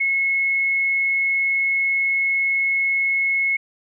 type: tone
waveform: sine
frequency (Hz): 2181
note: C#7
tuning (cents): -29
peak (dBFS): -17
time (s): 0-3.57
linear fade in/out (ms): 10
effects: none